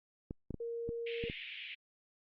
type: clicks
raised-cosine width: 3 ms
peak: -27 dBFS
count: 6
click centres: 0.309 / 0.507 / 0.543 / 0.891 / 1.239 / 1.299 s
type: tone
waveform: sine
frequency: 466.2 Hz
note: A#4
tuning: in tune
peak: -37 dBFS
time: 0.6-1.29 s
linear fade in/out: 5 ms
type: band-pass noise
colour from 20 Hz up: pink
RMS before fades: -46 dBFS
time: 1.06-1.75 s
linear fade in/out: 10 ms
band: 2100 to 3200 Hz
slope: 48 dB/octave
effects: Opus 32 kbps

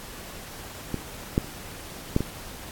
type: clicks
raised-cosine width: 3 ms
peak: -13 / -7 / -26 / -7 / -13 dBFS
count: 5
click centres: 0.943 / 1.379 / 1.445 / 2.164 / 2.206 s
effects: pink hiss -41 dBFS RMS until 2.71 s + AAC 64 kbps

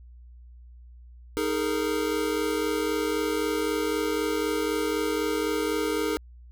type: chord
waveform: square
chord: D# suspended fourth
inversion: none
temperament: equal with one note detuned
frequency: 311.1 / 415.3 / 459.2 Hz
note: D#4 / G#4 / A#4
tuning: 0 / 0 / -26 cents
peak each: -30 dBFS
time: 1.37-6.17 s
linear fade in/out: 0 ms
effects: added 60 Hz sine -45 dBFS peak until 6.51 s

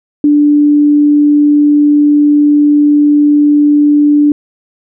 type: tone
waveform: sine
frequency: 293.7 Hz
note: D4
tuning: in tune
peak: -4 dBFS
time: 0.24-4.32 s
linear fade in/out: 2 ms
effects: none

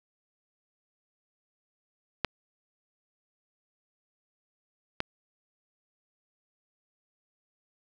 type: clicks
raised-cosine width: 0.3 ms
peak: -9 / -12 dBFS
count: 2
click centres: 2.247 / 5.004 s
effects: none

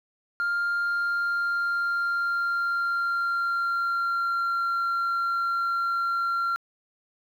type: tone with pitch glide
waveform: sine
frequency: 1400 to 1375.9 Hz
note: F6 to F6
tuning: +4 to -26 cents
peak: -21 dBFS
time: 0.4-6.56 s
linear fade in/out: 0 ms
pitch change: -30 cents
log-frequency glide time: 0.85-4.76 s
effects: tanh soft clip ceiling -22 dBFS + 9-bit

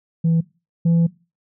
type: tone pair in turn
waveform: sine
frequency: 164.81 / 167.79 Hz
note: E3 / E3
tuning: 0 / +31 cents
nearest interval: unison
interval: 31 cents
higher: second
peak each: -12 / -10 dBFS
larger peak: second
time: 0.24-0.41 / 0.85-1.07 s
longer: second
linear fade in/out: 10 ms
effects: noise-tail reverb RT60 0.3 s tail -21 dB re dry + tanh soft clip ceiling -12 dBFS

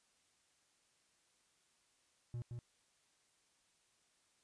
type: tone with echo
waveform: triangle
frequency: 119.8 Hz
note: A#2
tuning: 48 cents sharp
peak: -38 dBFS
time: 2.34-2.42 s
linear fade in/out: 0 ms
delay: 170 ms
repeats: 1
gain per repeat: -3 dB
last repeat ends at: 2.59 s
effects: white hiss -75 dBFS RMS until 4.43 s + resampled to 22050 Hz

